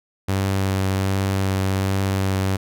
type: tone with vibrato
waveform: sawtooth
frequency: 96.4 Hz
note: G2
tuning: 28 cents flat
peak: -15 dBFS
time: 0.28-2.57 s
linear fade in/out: 10 ms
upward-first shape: triangle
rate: 1.3 Hz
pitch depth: 15 cents each way
effects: none